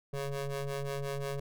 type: ring-modulated tone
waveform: 25% pulse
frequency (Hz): 138.59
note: C#3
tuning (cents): 0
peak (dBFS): -27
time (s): 0.13-1.4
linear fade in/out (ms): 5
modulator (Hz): 280
effects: none